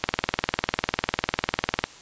click train, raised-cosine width 0.3 ms, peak -4 dBFS, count 37, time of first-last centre 0.04-1.84 s, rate 20 Hz, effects white hiss -46 dBFS RMS until 2.01 s + resampled to 16000 Hz

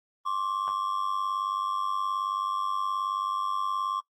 triangle ring-modulated tone, 1108.7 Hz, C#6, in tune, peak -22 dBFS, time 0.25-4.01 s, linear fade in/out 20 ms, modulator 49.4 Hz, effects noise-tail reverb RT60 0.1 s tail -21 dB re dry + Opus 24 kbps

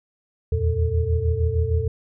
sine tone cluster, 78.4 / 84.9 / 117.5 / 444.1 Hz, D#2 / F2 / A#2 / A4, +14 / -48 / +14 / +16 cents, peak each -24 / -21 / -27 / -27 dBFS, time 0.52-1.88 s, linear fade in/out 5 ms, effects none

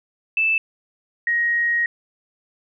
sine tone pair in turn, 2637 / 1882.5 Hz, E7 / A#6, 0 / +16 cents, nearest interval tritone, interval 584 cents, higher first, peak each -16 / -17 dBFS, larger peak first, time 0.37-0.58 / 1.27-1.86 s, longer second, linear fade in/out 2 ms, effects none

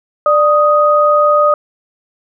sine tone pair together, 592.3 / 1247 Hz, D5 / D#6, +15 / +3 cents, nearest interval octave + minor second, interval 1288 cents, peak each -10 dBFS, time 0.26-1.54 s, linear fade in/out 2 ms, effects none

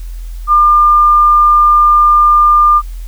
sine tone, 1200 Hz, D6, 37 cents sharp, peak -4 dBFS, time 0.47-2.82 s, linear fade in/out 50 ms, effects added 42 Hz sine -21 dBFS peak until 3.07 s + white hiss -44 dBFS RMS until 3.07 s

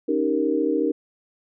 sine chord, Eb dominant seventh, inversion third, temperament equal, 277.2 / 311.1 / 392 / 466.2 Hz, Db4 / Eb4 / G4 / Bb4, 0 / 0 / 0 / 0 cents, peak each -26 / -23 / -27 / -24 dBFS, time 0.08-0.92 s, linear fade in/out 10 ms, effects none

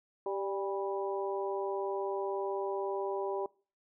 harmonic tone with a mistuned harmonic, 196 Hz, G3, in tune, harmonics 2 / 3 / 4 / 5, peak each -34 / -39 / -41 / -41 dBFS, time 0.26-3.46 s, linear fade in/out 2 ms, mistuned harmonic 4, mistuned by +39 cents, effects noise-tail reverb RT60 0.4 s tail -23 dB re dry

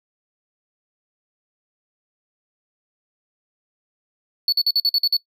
triangle tone bursts, 4443 Hz, C#8, 3 cents sharp, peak -13 dBFS, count 8, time 4.48-5.168 s, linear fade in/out 2 ms, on 44 ms, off 48 ms, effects noise-tail reverb RT60 0.1 s tail -22 dB re dry

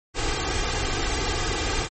pink noise with comb filter, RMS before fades -25 dBFS, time 0.14-1.89 s, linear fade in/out 50 ms, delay 2.5 ms, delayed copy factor +0.65, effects MP3 32 kbps

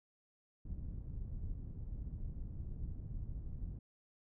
pink low-pass noise, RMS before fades -43 dBFS, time 0.65-3.79 s, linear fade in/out 5 ms, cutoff 120 Hz, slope 12 dB/octave, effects none

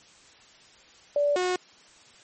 sine / sawtooth tone pair in turn, 580 / 363.7 Hz, D5 / F#4, -22 / -30 cents, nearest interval minor sixth, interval 808 cents, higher first, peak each -20 dBFS, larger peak neither, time 1.16-1.36 / 1.36-1.56 s, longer neither, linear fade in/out 2 ms, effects white hiss -54 dBFS RMS until 2.23 s + MP3 32 kbps

